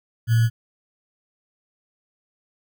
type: tone with sample-and-hold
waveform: sine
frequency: 114.6 Hz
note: A#2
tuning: 29 cents flat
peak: -14 dBFS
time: 0.27-0.5 s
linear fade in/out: 50 ms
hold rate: 1575 Hz
effects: none